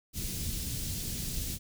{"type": "band-stop noise", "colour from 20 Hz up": "pink", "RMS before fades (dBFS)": -35, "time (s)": [0.13, 1.59], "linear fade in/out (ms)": 50, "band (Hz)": [210, 4400], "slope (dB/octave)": 12, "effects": []}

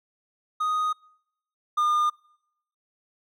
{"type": "tone pair in turn", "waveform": "triangle", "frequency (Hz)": [1244.5, 1211.9], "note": ["D#6", "D#6"], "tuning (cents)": [0, -46], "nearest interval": "unison", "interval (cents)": 46, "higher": "first", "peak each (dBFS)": [-21, -18], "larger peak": "second", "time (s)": [[0.6, 0.93], [1.77, 2.1]], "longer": "neither", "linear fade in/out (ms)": 10, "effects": ["noise-tail reverb RT60 0.8 s tail -26 dB re dry"]}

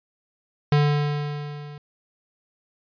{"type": "tone with level ramp", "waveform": "square", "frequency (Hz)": 146.83, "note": "D3", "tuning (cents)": 0, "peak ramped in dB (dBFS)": [-15, -38], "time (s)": [0.72, 1.78], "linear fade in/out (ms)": 2, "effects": ["resampled to 11025 Hz"]}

